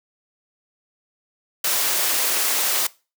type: high-pass noise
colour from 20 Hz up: white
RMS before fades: -21 dBFS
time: 1.64-2.87 s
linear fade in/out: 5 ms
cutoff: 350 Hz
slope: 12 dB/octave
effects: noise-tail reverb RT60 0.3 s tail -21 dB re dry